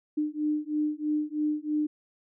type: beating tone pair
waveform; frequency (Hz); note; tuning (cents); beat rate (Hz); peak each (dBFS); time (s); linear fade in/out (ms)
sine; 300.2 / 303.3; D4 / D#4; +38 / -44; 3.1; -29; 0.17-1.87; 10
effects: none